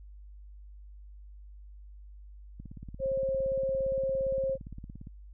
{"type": "click train", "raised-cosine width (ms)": 5, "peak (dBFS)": -31, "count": 44, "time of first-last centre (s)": [2.6, 5.071], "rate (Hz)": 17.4}
{"type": "tone", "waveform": "sine", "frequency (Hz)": 535, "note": "C5", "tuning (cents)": 38, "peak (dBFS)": -27, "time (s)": [2.99, 4.58], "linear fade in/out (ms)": 50}
{"effects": ["added 50 Hz sine -46 dBFS peak until 5.33 s"]}